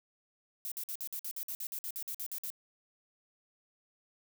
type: noise bursts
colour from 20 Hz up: violet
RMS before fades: -39 dBFS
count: 16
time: 0.65-2.502 s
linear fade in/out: 0 ms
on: 67 ms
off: 52 ms
effects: none